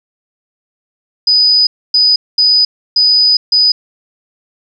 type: tone bursts at uneven times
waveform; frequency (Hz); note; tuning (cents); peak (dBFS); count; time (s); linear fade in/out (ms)
sine; 4978; D#8; 0; -6; 5; 1.27-1.67 / 1.94-2.16 / 2.38-2.65 / 2.96-3.37 / 3.52-3.72; 5
effects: none